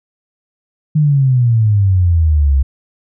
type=exponential sweep; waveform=sine; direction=down; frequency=155.7 to 65.7 Hz; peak=-8 dBFS; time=0.95-2.63 s; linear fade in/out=10 ms; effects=none